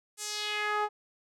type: tone with band-pass filter sweep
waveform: sawtooth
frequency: 420 Hz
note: G#4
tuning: 19 cents sharp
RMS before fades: -32 dBFS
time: 0.17-0.89 s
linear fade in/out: 50 ms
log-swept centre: 8700 to 850 Hz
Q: 1.9
effects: none